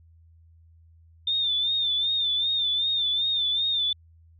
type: tone with vibrato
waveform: sine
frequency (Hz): 3589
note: A7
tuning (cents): +34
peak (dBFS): -22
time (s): 1.27-3.93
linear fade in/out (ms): 5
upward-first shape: sine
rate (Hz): 2.6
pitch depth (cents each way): 65
effects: added 82 Hz sine -52 dBFS peak until 4.39 s